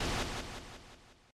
pink noise with echo, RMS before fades -33 dBFS, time 0-0.23 s, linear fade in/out 5 ms, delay 180 ms, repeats 6, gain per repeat -5 dB, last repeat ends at 1.31 s, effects low-pass 6000 Hz 12 dB/octave + MP3 64 kbps

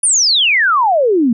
sine exponential sweep, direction down, 9880 to 220 Hz, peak -9 dBFS, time 0.03-1.33 s, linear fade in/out 5 ms, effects none

